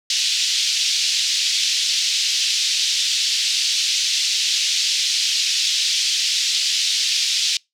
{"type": "band-pass noise", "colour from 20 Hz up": "white", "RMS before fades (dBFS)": -20, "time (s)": [0.1, 7.57], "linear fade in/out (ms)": 2, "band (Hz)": [2900, 5600], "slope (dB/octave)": 24, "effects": ["noise-tail reverb RT60 0.2 s tail -26 dB re dry"]}